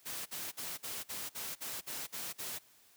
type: noise bursts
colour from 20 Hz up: white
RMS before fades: -41 dBFS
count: 10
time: 0.05-2.591 s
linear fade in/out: 20 ms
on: 210 ms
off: 49 ms
effects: white hiss -64 dBFS RMS until 2.96 s + high-pass 80 Hz 12 dB/octave